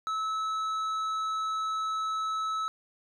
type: tone with tanh clipping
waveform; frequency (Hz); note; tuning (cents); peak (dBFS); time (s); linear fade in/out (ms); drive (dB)
triangle; 1300; E6; -24; -30; 0.07-2.68; 0; 12
effects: none